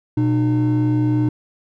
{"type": "tone pair together", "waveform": "triangle", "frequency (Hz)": [121.7, 303.8], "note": ["B2", "D#4"], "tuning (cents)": [-25, -41], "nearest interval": "octave + major third", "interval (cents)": 1584, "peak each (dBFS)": -15, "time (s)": [0.17, 1.29], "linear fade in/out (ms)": 5, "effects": ["tanh soft clip ceiling -7 dBFS"]}